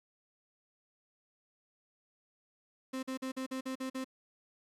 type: tone bursts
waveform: 35% pulse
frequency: 261.6 Hz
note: C4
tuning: in tune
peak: -34 dBFS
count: 8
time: 2.93-4.045 s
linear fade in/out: 10 ms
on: 100 ms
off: 45 ms
effects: low-pass 12000 Hz 12 dB/octave + 11-bit